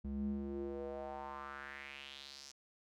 square tone with band-pass filter sweep, 69.3 Hz, C#2, in tune, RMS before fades -44 dBFS, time 0.04-2.52 s, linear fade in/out 10 ms, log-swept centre 150 to 5900 Hz, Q 3.6, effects none

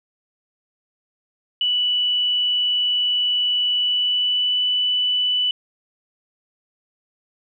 sine tone with pitch glide, 2960 to 2981 Hz, F#7 to F#7, 0 to +12 cents, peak -17 dBFS, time 1.61-5.51 s, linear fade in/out 2 ms, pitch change +12 cents, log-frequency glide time 3.78-4.63 s, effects none

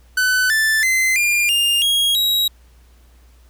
45% pulse tone with pitch steps, 1506 / 1760.2 / 2057 / 2404 / 2810 / 3285 / 3839 Hz, F#6 / A6 / C7 / D7 / F7 / G#7 / B7, +30 / 0 / -30 / +40 / +10 / -20 / -50 cents, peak -14 dBFS, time 0.17-2.48 s, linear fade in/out 5 ms, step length 330 ms, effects added 60 Hz sine -46 dBFS peak until 3.49 s + pink hiss -57 dBFS RMS until 3.49 s

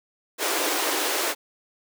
pink high-pass noise, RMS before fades -25 dBFS, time 0.38-1.35 s, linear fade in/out 50 ms, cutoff 290 Hz, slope 96 dB/octave, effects none

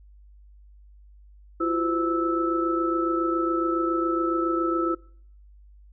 sine tone cluster, 336.6 / 363.8 / 512 / 1311 Hz, E4 / F#4 / C5 / E6, +36 / -29 / -38 / -10 cents, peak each -24 / -33 / -33 / -26 dBFS, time 1.6-4.95 s, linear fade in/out 10 ms, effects noise-tail reverb RT60 0.6 s tail -24 dB re dry + added 50 Hz sine -48 dBFS peak until 5.92 s

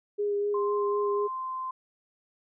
sine tone with vibrato, 409.3 Hz, G#4, 25 cents flat, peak -25 dBFS, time 0.18-1.28 s, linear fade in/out 20 ms, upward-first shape sine, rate 4 Hz, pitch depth 14 cents each way
sine tone with pitch glide, 1046.5 to 1038.1 Hz, C6 to C6, 0 to -14 cents, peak -31 dBFS, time 0.54-1.71 s, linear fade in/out 5 ms, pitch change -14 cents, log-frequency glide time 1.1-1.51 s
effects none

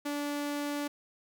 sawtooth tone, 290 Hz, D4, 22 cents flat, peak -28 dBFS, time 0.05-0.88 s, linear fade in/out 10 ms, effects none

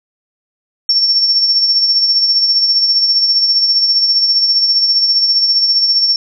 sine tone with tremolo, 5450 Hz, F8, 43 cents flat, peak -7 dBFS, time 0.89-6.16 s, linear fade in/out 2 ms, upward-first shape sine, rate 15 Hz, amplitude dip 45%, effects none

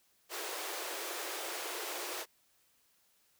pink high-pass noise, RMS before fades -40 dBFS, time 0.29-2.26 s, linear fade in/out 50 ms, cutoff 330 Hz, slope 96 dB/octave, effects white hiss -71 dBFS RMS until 3.39 s

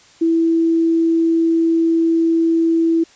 sine tone, 329.6 Hz, E4, in tune, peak -12 dBFS, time 0.21-3.04 s, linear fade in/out 10 ms, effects white hiss -48 dBFS RMS until 3.15 s + resampled to 16000 Hz

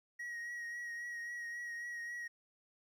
triangle tone with vibrato, 1897 Hz, A#6, 30 cents sharp, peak -39 dBFS, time 0.19-2.28 s, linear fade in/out 10 ms, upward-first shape triangle, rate 3.7 Hz, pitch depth 30 cents each way, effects 13-bit

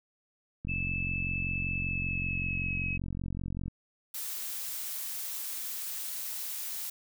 click train, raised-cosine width 5 ms, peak -24 dBFS, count 138, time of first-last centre 0.65-3.681 s, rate 45.2 Hz
sine tone with pitch glide, 2624 to 2557 Hz, E7 to D#7, -9 to +47 cents, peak -32 dBFS, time 0.68-2.98 s, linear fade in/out 20 ms, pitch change -44 cents, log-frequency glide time 1.77-2.82 s
blue noise, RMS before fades -37 dBFS, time 4.14-6.9 s, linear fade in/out 5 ms
effects none

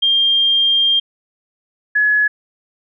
sine tone pair in turn, 3200 / 1695.1 Hz, G7 / G#6, +35 / +35 cents, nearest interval major seventh, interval 1100 cents, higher first, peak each -11 dBFS, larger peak neither, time 0.02-1 / 1.95-2.28 s, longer first, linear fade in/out 10 ms, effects none

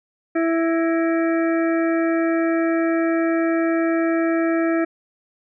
harmonic tone with a mistuned harmonic, 330 Hz, E4, 2 cents sharp, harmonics 1 / 2 / 4 / 5 / 6 / 7, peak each -18 / -24 / -30 / -32 / -34 / -35 dBFS, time 0.35-4.85 s, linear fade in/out 10 ms, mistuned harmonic 6, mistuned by -88 cents, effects none

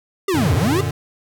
square linear two-way sweep, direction down then up, 411 to 68.4 to 411 Hz, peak -17 dBFS, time 0.28-0.81 s, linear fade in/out 5 ms, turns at 0.54 s
square chord, Gb augmented, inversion none, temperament equal, 92.5 / 116.54 / 146.83 Hz, Gb2 / Bb2 / D3, 0 / 0 / 0 cents, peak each -25 dBFS, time 0.34-0.91 s, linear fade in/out 5 ms
effects none

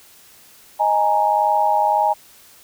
sine chord, D# suspended fourth, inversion none, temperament equal, 622.3 / 830.6 / 932.3 Hz, D#5 / G#5 / A#5, 0 / 0 / 0 cents, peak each -22 / -16 / -20 dBFS, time 0.79-2.14 s, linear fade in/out 20 ms, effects white hiss -48 dBFS RMS until 2.63 s

